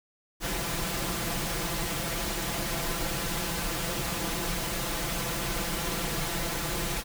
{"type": "noise with comb filter", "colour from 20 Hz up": "pink", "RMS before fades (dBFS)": -31, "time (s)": [0.4, 7.04], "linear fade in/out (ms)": 50, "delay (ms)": 5.9, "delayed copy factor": 0.75, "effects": []}